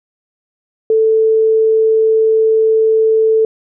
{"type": "tone", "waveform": "sine", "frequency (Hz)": 441.7, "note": "A4", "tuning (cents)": 7, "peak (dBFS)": -8, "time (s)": [0.9, 3.45], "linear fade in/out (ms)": 2, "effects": []}